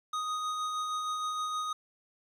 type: tone with tremolo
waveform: square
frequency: 1246 Hz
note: D#6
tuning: 2 cents sharp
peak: -31 dBFS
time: 0.13-1.73 s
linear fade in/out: 5 ms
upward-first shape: sine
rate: 6.4 Hz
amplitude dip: 25%
effects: low-pass 7000 Hz 12 dB/octave + 10-bit